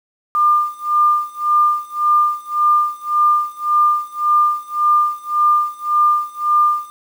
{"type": "tone with tremolo", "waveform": "sine", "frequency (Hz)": 1200, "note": "D6", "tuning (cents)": 37, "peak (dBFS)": -9, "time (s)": [0.35, 6.9], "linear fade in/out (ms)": 0, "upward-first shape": "sine", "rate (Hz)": 1.8, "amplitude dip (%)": 95, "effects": ["7-bit"]}